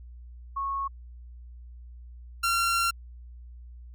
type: tone pair in turn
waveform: sine / sawtooth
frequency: 1100 / 1371.4 Hz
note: C#6 / F6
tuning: -14 / -32 cents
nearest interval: major third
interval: 382 cents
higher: second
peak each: -27 / -19 dBFS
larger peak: second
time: 0.56-0.88 / 2.43-2.91 s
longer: second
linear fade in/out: 10 ms
effects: added 60 Hz sine -42 dBFS peak until 3.94 s + MP3 64 kbps